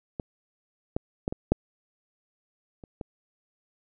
clicks, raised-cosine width 2 ms, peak -18 / -13 / -13 / -18 / -6 / -30 / -21 dBFS, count 7, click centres 0.198 / 0.965 / 1.279 / 1.325 / 1.52 / 2.838 / 3.012 s, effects none

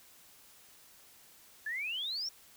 sine exponential sweep, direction up, 1690 to 5650 Hz, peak -34 dBFS, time 1.66-2.29 s, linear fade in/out 5 ms, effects white hiss -59 dBFS RMS until 2.56 s

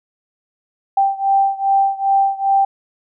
sine beating tone pair, 784 / 786.5 Hz, G5 / G5, 0 / +6 cents, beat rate 2.5 Hz, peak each -15 / -17 dBFS, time 0.97-2.65 s, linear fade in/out 5 ms, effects none

